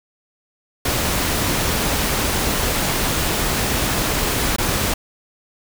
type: noise with dropouts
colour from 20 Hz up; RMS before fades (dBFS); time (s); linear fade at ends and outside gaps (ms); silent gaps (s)
pink; -20; 0.85-4.94; 5; 4.563-4.583
effects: none